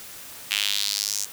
square tone with high-pass filter sweep, 51 Hz, G#1, 31 cents flat, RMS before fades -26 dBFS, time 0.5-1.26 s, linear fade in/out 20 ms, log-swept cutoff 2700 to 6600 Hz, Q 2.9, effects white hiss -41 dBFS RMS until 1.32 s

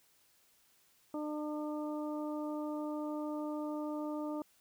harmonic tone, 301.1 Hz, D4, 43 cents sharp, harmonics 1 / 2 / 3 / 4, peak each -37 / -42 / -47 / -49 dBFS, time 1.14-4.42 s, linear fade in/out 2 ms, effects white hiss -69 dBFS RMS until 4.6 s

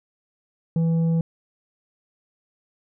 triangle tone with tanh clipping, 164.8 Hz, E3, in tune, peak -19 dBFS, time 0.76-1.21 s, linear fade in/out 2 ms, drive 10 dB, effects none

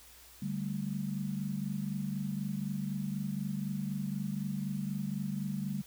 sine chord, D suspended fourth, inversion none, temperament equal, 146.83 / 196 / 220 Hz, D3 / G3 / A3, 0 / 0 / 0 cents, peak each -38 / -35 / -40 dBFS, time 0.42-5.82 s, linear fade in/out 5 ms, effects added 60 Hz sine -62 dBFS peak until 5.86 s + white hiss -56 dBFS RMS until 5.86 s

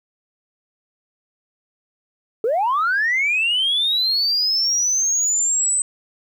sine linear sweep, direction up, 415.3 to 8140 Hz, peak -15 dBFS, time 2.44-5.82 s, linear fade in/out 2 ms, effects tanh soft clip ceiling -13 dBFS + 9-bit

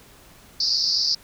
pink band-pass noise, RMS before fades -22 dBFS, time 0.6-1.15 s, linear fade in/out 5 ms, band 4500 to 5300 Hz, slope 96 dB/octave, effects pink hiss -50 dBFS RMS until 1.23 s

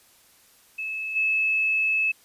sine tone with level steps, 2600 Hz, E7, 24 cents flat, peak -28 / -20 dBFS, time 0.78-2.12 s, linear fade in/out 10 ms, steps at 1.15 s, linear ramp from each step 20 ms, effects white hiss -57 dBFS RMS until 2.24 s + resampled to 32000 Hz

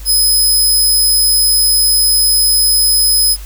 15% pulse tone, 5070 Hz, D#8, 32 cents sharp, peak -3 dBFS, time 0.05-3.37 s, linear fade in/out 50 ms, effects added 50 Hz sine -26 dBFS peak until 3.45 s + white hiss -38 dBFS RMS until 3.45 s

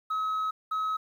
sine tone pair in turn, 1280 / 1280 Hz, D#6 / D#6, +49 / +49 cents, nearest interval unison, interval 0 cents, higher neither, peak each -24 dBFS, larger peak neither, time 0.1-0.51 / 0.71-0.97 s, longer first, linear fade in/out 10 ms, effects tanh soft clip ceiling -26 dBFS + 10-bit

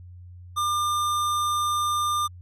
square tone, 1200 Hz, D6, 37 cents sharp, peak -23 dBFS, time 0.56-2.28 s, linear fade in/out 20 ms, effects added 89 Hz sine -41 dBFS peak until 2.41 s + resampled to 32000 Hz

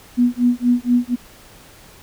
sine tone with tremolo, 244 Hz, B3, 21 cents flat, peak -10 dBFS, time 0.17-1.16 s, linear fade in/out 20 ms, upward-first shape sine, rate 4.2 Hz, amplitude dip 100%, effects pink hiss -45 dBFS RMS until 2.02 s

